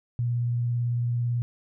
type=tone with vibrato; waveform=sine; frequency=120 Hz; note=B2; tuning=49 cents flat; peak=-23 dBFS; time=0.19-1.42 s; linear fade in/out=0 ms; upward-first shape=triangle; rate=18 Hz; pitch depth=19 cents each way; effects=none